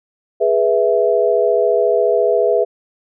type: chord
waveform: sine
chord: E major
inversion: first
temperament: equal with one note detuned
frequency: 415.3 / 489.6 / 659.3 Hz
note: G#4 / B4 / E5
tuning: 0 / -15 / 0 cents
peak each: -16 dBFS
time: 0.4-2.65 s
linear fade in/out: 20 ms
effects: none